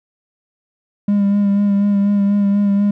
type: tone with vibrato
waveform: triangle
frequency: 201.8 Hz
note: G#3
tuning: 49 cents flat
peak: -9 dBFS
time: 1.08-2.91 s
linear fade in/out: 5 ms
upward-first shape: sine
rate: 4.1 Hz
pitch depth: 24 cents each way
effects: tanh soft clip ceiling -5 dBFS